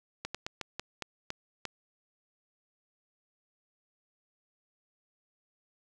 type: slowing click train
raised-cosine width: 0.2 ms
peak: -18 dBFS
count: 8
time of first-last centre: 0.25-1.653 s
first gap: 96 ms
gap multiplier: 1.24
effects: none